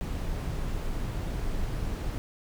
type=noise; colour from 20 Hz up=brown; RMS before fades=-31 dBFS; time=0.01-2.18 s; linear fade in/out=0 ms; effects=none